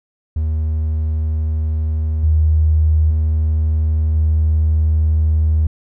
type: tone with level steps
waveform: triangle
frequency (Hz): 78.1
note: D#2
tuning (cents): +7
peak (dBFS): -13 / -6 / -10 / -8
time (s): 0.36-5.67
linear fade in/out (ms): 5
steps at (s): 2.23 / 3.1 / 4.15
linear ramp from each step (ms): 10
effects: tanh soft clip ceiling -8 dBFS